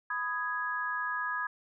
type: chord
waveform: sine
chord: G# minor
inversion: first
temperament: just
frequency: 996.7 / 1245.9 / 1661.2 Hz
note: B5 / D#6 / G#6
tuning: +16 / +2 / 0 cents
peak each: -37 / -36 / -33 dBFS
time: 0.1-1.47 s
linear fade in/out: 5 ms
effects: none